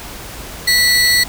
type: tone pair together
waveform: 40% pulse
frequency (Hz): 1964 / 4351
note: B6 / C#8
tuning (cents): -10 / -33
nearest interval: octave + major second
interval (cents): 1377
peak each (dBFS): -12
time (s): 0.67-1.24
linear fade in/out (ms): 10
effects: added 50 Hz sine -36 dBFS peak until 1.28 s + pink hiss -31 dBFS RMS until 1.28 s

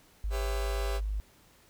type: tone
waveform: sine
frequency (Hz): 51.5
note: G#1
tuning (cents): -14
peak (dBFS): -29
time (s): 0.24-1.2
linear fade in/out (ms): 0
type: chord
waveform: sawtooth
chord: C# half-diminished seventh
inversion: second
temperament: just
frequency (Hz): 399.1 / 498.9 / 554.4 / 665.2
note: G4 / B4 / C#5 / E5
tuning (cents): +31 / +17 / 0 / +16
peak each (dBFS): -34 / -38 / -38 / -39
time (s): 0.3-1.01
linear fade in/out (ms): 50
effects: pink hiss -61 dBFS RMS until 1.69 s

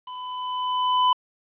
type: tone with level ramp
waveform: square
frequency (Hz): 1003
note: B5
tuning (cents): +26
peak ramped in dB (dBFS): -35 to -16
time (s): 0.07-1.13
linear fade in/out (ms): 5
effects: resampled to 8000 Hz + 9-bit

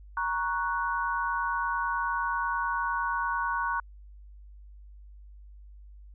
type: chord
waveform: sine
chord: F# major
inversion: first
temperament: equal with one note detuned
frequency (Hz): 939.9 / 1108.7 / 1480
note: A#5 / C#6 / F#6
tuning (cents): +14 / 0 / 0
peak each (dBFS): -31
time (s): 0.17-3.8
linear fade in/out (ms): 2
effects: added 50 Hz sine -46 dBFS peak until 6.14 s

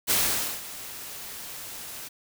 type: noise with ADSR envelope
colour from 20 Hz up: white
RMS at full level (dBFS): -22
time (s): 0.07-2.09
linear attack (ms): 35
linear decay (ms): 500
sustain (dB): -17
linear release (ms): 17
effects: none

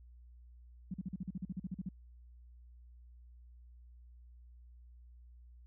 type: tone bursts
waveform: sine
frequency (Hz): 185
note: F#3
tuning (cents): 0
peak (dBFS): -36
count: 14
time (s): 0.91-1.89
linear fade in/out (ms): 5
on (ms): 31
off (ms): 42
effects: added 60 Hz sine -54 dBFS peak until 5.66 s

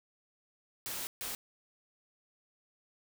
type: noise bursts at uneven times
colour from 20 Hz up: white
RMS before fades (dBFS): -39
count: 2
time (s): 0.86-1.07 / 1.21-1.35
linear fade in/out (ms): 0
effects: none

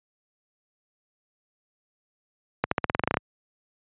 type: accelerating click train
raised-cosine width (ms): 0.5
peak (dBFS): -6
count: 12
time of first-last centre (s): 2.64-3.171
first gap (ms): 74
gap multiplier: 0.91
effects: high-pass 80 Hz 12 dB/octave + resampled to 8000 Hz

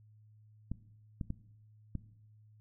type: clicks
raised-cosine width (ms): 5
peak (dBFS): -24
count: 4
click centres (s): 0.716 / 1.212 / 1.304 / 1.953
effects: noise-tail reverb RT60 0.8 s tail -18 dB re dry + added 107 Hz sine -58 dBFS peak until 2.6 s

